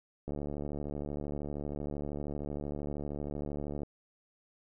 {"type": "click train", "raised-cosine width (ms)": 2, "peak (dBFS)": -25, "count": 260, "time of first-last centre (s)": [0.28, 3.833], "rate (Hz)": 72.9, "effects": []}